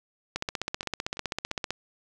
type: two click trains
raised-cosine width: 0.2 ms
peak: -24 / -12 dBFS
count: 4 / 22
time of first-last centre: 0.49-1.51 / 0.36-1.706 s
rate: 2.94 / 15.6 Hz
effects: none